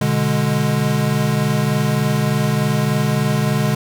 square chord, G# diminished, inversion first, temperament equal, 123.47 / 146.83 / 207.7 Hz, B2 / D3 / G#3, 0 / 0 / 0 cents, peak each -22 / -19 / -21 dBFS, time 0.01-3.75 s, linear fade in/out 5 ms, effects none

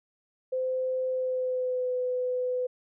sine tone with pitch glide, 515 to 501.8 Hz, C5 to B4, -28 to +28 cents, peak -26 dBFS, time 0.52-2.67 s, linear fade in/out 10 ms, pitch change -44 cents, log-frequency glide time 1.09-1.94 s, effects none

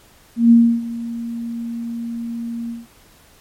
sine tone with ADSR envelope, 233.1 Hz, A#3, in tune, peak -5 dBFS, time 0.36-2.87 s, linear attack 150 ms, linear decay 300 ms, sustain -18 dB, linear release 180 ms, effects pink hiss -50 dBFS RMS until 3.4 s + MP3 64 kbps

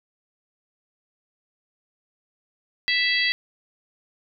harmonic tone, 659.3 Hz, E5, in tune, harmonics 3 / 4 / 5 / 6 / 7, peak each -22 / -28 / -27 / -30 / -27 dBFS, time 2.88-3.32 s, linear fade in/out 0 ms, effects none

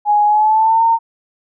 sine tone with pitch glide, 833 to 913.7 Hz, G#5 to A#5, +5 to -35 cents, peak -9 dBFS, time 0.05-0.99 s, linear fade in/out 50 ms, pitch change +160 cents, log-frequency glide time 0.26-0.84 s, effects none

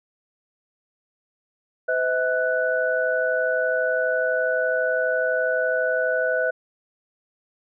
sine tone cluster, 509 / 641 / 1484 Hz, C5 / E5 / F#6, -48 / -49 / +5 cents, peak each -24 dBFS, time 1.88-6.51 s, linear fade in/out 10 ms, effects none

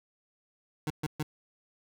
25% pulse tone bursts, 152.5 Hz, D#3, 34 cents flat, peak -26 dBFS, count 3, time 0.87-1.229 s, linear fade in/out 2 ms, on 33 ms, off 130 ms, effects none

